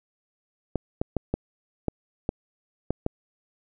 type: clicks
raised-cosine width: 2 ms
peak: -11 dBFS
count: 8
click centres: 0.757 / 1.015 / 1.167 / 1.34 / 1.883 / 2.291 / 2.906 / 3.064 s
effects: none